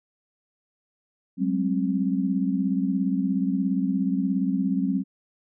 sine tone cluster, 187.9 / 204.9 / 266.3 Hz, F#3 / G#3 / C4, +27 / -23 / +31 cents, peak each -25 / -28 / -25 dBFS, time 1.37-5.04 s, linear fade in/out 50 ms, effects none

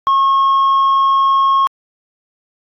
triangle tone with tanh clipping, 1087 Hz, C#6, 34 cents flat, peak -10 dBFS, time 0.07-1.67 s, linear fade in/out 0 ms, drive 7 dB, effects AAC 48 kbps

